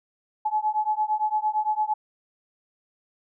sine beating tone pair, 851 / 859.8 Hz, G#5 / A5, +42 / -40 cents, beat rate 8.8 Hz, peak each -25 dBFS, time 0.45-1.94 s, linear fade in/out 10 ms, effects none

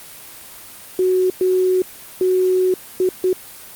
sine tone bursts at uneven times, 370 Hz, F#4, in tune, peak -13 dBFS, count 5, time 0.99-1.3 / 1.41-1.82 / 2.21-2.74 / 3-3.09 / 3.24-3.33 s, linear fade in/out 2 ms, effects white hiss -38 dBFS RMS until 3.75 s + Opus 32 kbps

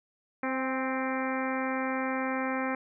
harmonic tone with a mistuned harmonic, 261.6 Hz, C4, in tune, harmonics 1 / 2 / 3 / 4 / 5 / 6 / 7 / 8 / 9, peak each -32 / -35 / -37 / -38 / -39 / -40 / -40 / -41 / -42 dBFS, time 0.43-2.75 s, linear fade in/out 2 ms, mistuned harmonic 3, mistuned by +26 cents, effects none

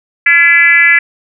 sine tone with frequency modulation, 2014 Hz, B6, 33 cents sharp, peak -4 dBFS, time 0.26-0.99 s, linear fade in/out 5 ms, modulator 317 Hz, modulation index 1.2, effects none

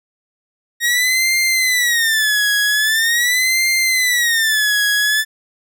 sawtooth tone with vibrato, 1870 Hz, A#6, 5 cents sharp, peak -10 dBFS, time 0.8-5.25 s, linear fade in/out 50 ms, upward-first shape sine, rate 0.43 Hz, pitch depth 200 cents each way, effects none

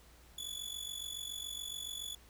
sawtooth tone with amplitude modulation, 3436 Hz, A7, 42 cents flat, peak -34 dBFS, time 0.38-2.15 s, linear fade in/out 5 ms, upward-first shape sine, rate 47.1 Hz, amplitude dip 75%, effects added 60 Hz sine -60 dBFS peak until 2.29 s + pink hiss -62 dBFS RMS until 2.29 s

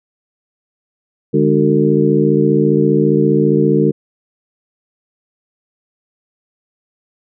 harmonic tone with a mistuned harmonic, 74.9 Hz, D2, 35 cents sharp, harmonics 2 / 3 / 4 / 5 / 6, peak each -16 / -16 / -16 / -16 / -16 dBFS, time 1.33-3.92 s, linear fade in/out 20 ms, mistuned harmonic 3, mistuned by -140 cents, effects none

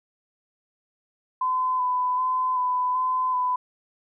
sine tone with vibrato, 1010 Hz, B5, 39 cents sharp, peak -21 dBFS, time 1.41-3.56 s, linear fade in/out 5 ms, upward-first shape square, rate 1.3 Hz, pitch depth 16 cents each way, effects none

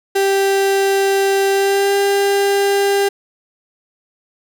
35% pulse tone with pitch glide, 392 to 398.9 Hz, G4 to G4, 0 to +30 cents, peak -11 dBFS, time 0.15-3.09 s, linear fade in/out 10 ms, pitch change +30 cents, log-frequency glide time 1.51-1.96 s, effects none

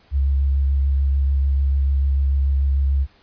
sine tone with vibrato, 68.7 Hz, C#2, 15 cents flat, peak -15 dBFS, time 0.11-3.07 s, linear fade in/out 50 ms, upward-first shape triangle, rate 6.8 Hz, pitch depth 23 cents each way, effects pink hiss -55 dBFS RMS until 3.22 s + resampled to 11025 Hz

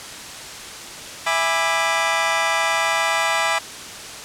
20% pulse chord, E dominant seventh, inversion none, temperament just, 659.3 / 824.1 / 988.9 / 1186.7 Hz, E5 / G#5 / B5 / D6, 0 / -14 / +2 / +18 cents, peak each -19 dBFS, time 1.26-3.59 s, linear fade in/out 10 ms, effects white hiss -34 dBFS RMS until 4.24 s + low-pass 8000 Hz 12 dB/octave

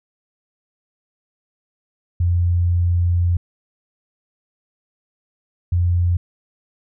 sine tone pair in turn, 87.31 / 87.68 Hz, F2 / F2, 0 / +7 cents, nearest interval unison, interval 7 cents, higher second, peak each -14 / -14 dBFS, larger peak neither, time 2.2-3.37 / 5.72-6.17 s, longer first, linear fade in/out 5 ms, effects none

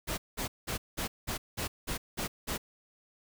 pink noise bursts, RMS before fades -34 dBFS, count 9, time 0.07-2.58 s, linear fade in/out 20 ms, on 110 ms, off 190 ms, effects none

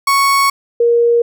35% pulse / sine tone pair in turn, 1108.7 / 471.2 Hz, C#6 / A#4, 0 / +19 cents, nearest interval octave + minor third, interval 1481 cents, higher first, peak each -8 dBFS, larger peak neither, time 0.07-0.5 / 0.8-1.22 s, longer first, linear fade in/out 5 ms, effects none

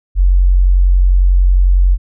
sine tone, 45.53 Hz, F#1, 27 cents flat, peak -6 dBFS, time 0.15-1.98 s, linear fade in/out 50 ms, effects none

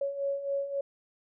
sine beating tone pair, 554.4 / 558.1 Hz, C#5 / C#5, 0 / +12 cents, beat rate 3.7 Hz, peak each -36 / -30 dBFS, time 0.01-0.81 s, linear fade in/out 5 ms, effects none

